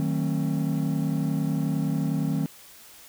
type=chord; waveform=triangle; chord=D# diminished seventh; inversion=none; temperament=just; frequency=155.56 / 186.68 / 224 / 268.8 Hz; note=D#3 / F#3 / A3 / C4; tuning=0 / +16 / +31 / +47 cents; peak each=-24 / -28 / -29 / -27 dBFS; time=0-2.46 s; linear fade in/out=0 ms; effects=tanh soft clip ceiling -12 dBFS + white hiss -49 dBFS RMS until 3.08 s